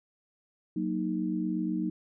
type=chord; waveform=sine; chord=D# minor; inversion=first; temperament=equal; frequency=185 / 233.1 / 311.1 Hz; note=F#3 / A#3 / D#4; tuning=0 / 0 / 0 cents; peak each=-32 / -34 / -31 dBFS; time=0.76-1.9 s; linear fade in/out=5 ms; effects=none